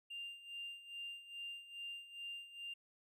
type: tone with tremolo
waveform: triangle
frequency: 2794 Hz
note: F7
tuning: in tune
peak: -40 dBFS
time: 0.1-2.74 s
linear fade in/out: 10 ms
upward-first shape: sine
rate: 2.4 Hz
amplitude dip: 80%
effects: tanh soft clip ceiling -40 dBFS